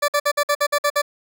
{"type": "tone bursts", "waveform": "20% pulse", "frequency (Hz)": 582, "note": "D5", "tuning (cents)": -16, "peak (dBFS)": -11, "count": 9, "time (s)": [0.02, 1.019], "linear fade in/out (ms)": 10, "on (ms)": 63, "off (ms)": 54, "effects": []}